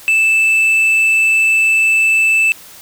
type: tone with tanh clipping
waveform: sine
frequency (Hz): 2637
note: E7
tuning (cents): 0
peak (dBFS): -10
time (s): 0.08-2.52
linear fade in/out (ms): 0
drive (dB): 4
effects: white hiss -38 dBFS RMS until 2.81 s

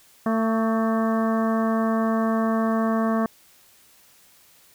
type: harmonic tone with a mistuned harmonic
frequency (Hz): 223.8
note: A3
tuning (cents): +30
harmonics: 1 / 2 / 3 / 4 / 5 / 6 / 7 / 8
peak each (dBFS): -21 / -30 / -27 / -38 / -29 / -38 / -39 / -40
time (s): 0.26-3.26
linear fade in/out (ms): 2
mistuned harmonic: 6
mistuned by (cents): -50
effects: white hiss -55 dBFS RMS until 4.74 s

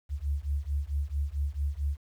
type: beating tone pair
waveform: sine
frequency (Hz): 69.3 / 73.8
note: C#2 / D2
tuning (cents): 0 / +9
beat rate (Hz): 4.5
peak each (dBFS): -31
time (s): 0.09-1.98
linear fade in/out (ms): 50
effects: 10-bit

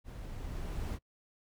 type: noise with level ramp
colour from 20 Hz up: brown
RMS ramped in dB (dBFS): -45 to -35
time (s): 0.04-0.99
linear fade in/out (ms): 50
effects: noise-tail reverb RT60 0.1 s tail -24 dB re dry

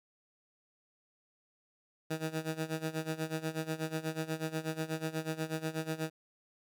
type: tone with tremolo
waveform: 15% pulse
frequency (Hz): 158.9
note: D#3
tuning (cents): +37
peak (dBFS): -25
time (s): 2.1-6.1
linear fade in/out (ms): 10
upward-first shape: sine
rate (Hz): 8.2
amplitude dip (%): 85
effects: none

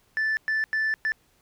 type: tone bursts at uneven times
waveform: sine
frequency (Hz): 1757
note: A6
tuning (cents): -3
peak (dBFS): -20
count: 4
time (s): 0.17-0.37 / 0.48-0.64 / 0.73-0.94 / 1.05-1.12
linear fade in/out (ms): 0
effects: tanh soft clip ceiling -21 dBFS + pink hiss -64 dBFS RMS until 1.41 s

